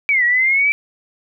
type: linear two-way sweep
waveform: sine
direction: down then up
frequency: 2333 to 1898 to 2333 Hz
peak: -12 dBFS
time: 0.09-0.72 s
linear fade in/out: 0 ms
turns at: 0.24 s
effects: none